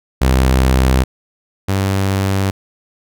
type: tone pair in turn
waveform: sawtooth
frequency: 64.8 / 97.09 Hz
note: C2 / G2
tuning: -16 / -16 cents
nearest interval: perfect fifth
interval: 700 cents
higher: second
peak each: -6 / -10 dBFS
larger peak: first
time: 0.21-1.04 / 1.68-2.51 s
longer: neither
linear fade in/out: 10 ms
effects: none